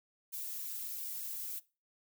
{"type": "noise with flanger", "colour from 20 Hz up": "violet", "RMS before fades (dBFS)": -41, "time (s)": [0.32, 1.6], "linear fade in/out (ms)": 20, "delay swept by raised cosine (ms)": [1.5, 4.4], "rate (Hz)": 1.4, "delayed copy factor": -0.8, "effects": ["noise-tail reverb RT60 0.3 s tail -20 dB re dry"]}